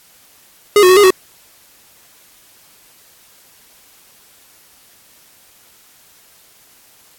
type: tone with pitch steps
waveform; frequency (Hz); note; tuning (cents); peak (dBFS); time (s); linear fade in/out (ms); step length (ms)
square; 413.2 / 365.1 / 371.7 / 411.1 / 374; G#4 / F#4 / F#4 / G#4 / F#4; -9 / -23 / +8 / -18 / +19; -6; 0.76-1.105; 2; 69
effects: white hiss -48 dBFS RMS until 7.18 s + AAC 64 kbps